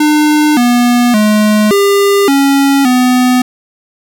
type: tone with pitch steps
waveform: square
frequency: 301.5 / 242.5 / 212 / 400.5 / 277.1 / 250.9 Hz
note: D4 / B3 / G#3 / G4 / C#4 / B3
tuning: +46 / -31 / +36 / +37 / -1 / +28 cents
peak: -7 dBFS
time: 0-3.42 s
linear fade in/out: 5 ms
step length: 570 ms
effects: none